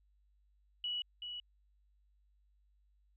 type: tone with echo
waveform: sine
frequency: 2935 Hz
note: F#7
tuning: 15 cents flat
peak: -35 dBFS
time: 0.84-1.02 s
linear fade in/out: 2 ms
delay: 380 ms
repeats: 1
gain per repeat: -6 dB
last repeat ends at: 1.4 s
effects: added 50 Hz sine -68 dBFS peak until 3.16 s